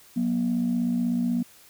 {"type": "tone pair together", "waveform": "sine", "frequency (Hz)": [183.78, 240], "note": ["F#3", "B3"], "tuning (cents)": [-11, -49], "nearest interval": "perfect fourth", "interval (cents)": 462, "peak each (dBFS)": [-27, -22], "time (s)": [0.16, 1.43], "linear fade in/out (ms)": 10, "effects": ["tanh soft clip ceiling -17 dBFS", "white hiss -53 dBFS RMS until 1.69 s"]}